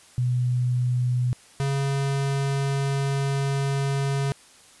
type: tone pair in turn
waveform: sine / square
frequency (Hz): 124 / 138.28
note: B2 / C#3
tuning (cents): +7 / -4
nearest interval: major second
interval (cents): 189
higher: second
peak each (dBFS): -20 / -23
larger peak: first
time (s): 0.18-1.33 / 1.6-4.32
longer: second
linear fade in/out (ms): 0
effects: white hiss -52 dBFS RMS until 4.8 s + resampled to 24000 Hz